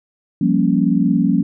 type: chord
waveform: sine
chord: G half-diminished seventh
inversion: third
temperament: equal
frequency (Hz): 174.61 / 196 / 233.1 / 277.2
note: F3 / G3 / Bb3 / Db4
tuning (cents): 0 / 0 / 0 / 0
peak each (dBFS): -18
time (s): 0.41-1.43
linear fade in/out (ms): 5
effects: none